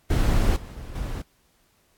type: noise with level steps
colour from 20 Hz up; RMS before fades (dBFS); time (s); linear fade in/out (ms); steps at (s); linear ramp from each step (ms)
brown; -20 / -37 / -30; 0.1-1.22; 5; 0.56 / 0.95; 5
effects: pink hiss -64 dBFS RMS until 1.97 s + AAC 64 kbps